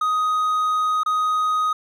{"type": "tone with dropouts", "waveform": "triangle", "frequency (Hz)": 1251, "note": "D#6", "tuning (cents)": 9, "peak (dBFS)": -16, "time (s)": [0.01, 1.73], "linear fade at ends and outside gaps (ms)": 5, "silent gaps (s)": [1.034, 1.06], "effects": []}